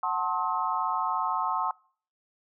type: chord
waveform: sine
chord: F# diminished seventh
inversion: none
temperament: just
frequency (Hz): 740 / 888 / 1065.6 / 1278.7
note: F#5 / A5 / C6 / Eb6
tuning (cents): 0 / +16 / +31 / +47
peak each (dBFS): -33 / -31 / -29 / -32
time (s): 0.03-1.71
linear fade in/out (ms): 2
effects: noise-tail reverb RT60 0.5 s tail -25 dB re dry